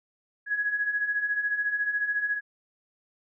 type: beating tone pair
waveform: sine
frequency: 1661.2 / 1675.2 Hz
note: G#6 / G#6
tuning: 0 / +15 cents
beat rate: 14 Hz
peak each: -32 / -26 dBFS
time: 0.46-2.41 s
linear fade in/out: 50 ms
effects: none